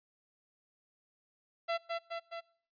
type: tone with echo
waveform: sawtooth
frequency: 673 Hz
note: E5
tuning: 36 cents sharp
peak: -27 dBFS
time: 1.68-1.78 s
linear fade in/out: 20 ms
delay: 210 ms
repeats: 3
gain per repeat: -3 dB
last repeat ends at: 2.41 s
effects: noise-tail reverb RT60 0.6 s tail -24 dB re dry + resampled to 11025 Hz